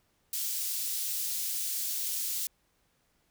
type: high-pass noise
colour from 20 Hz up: white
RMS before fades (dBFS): -33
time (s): 0.33-2.47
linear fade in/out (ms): 2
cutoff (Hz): 4400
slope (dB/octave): 12
effects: pink hiss -72 dBFS RMS until 3.3 s